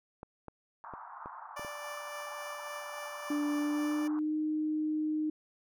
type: clicks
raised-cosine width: 1 ms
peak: -29 dBFS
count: 6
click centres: 0.231 / 0.483 / 0.937 / 1.259 / 1.595 / 1.648 s
type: band-pass noise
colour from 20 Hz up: white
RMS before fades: -47 dBFS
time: 0.84-4.19 s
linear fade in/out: 0 ms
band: 780 to 1300 Hz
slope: 48 dB/octave
type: tone with tremolo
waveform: 15% pulse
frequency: 587.3 Hz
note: D5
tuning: in tune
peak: -33 dBFS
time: 1.56-4.08 s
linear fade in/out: 10 ms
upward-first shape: sine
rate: 3.6 Hz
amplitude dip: 25%
type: tone with pitch glide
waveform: sine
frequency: 293.7 to 307.9 Hz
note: D4 to D#4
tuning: 0 to -18 cents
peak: -29 dBFS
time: 3.3-5.3 s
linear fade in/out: 5 ms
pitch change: +82 cents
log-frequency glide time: 3.59-4.35 s
effects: none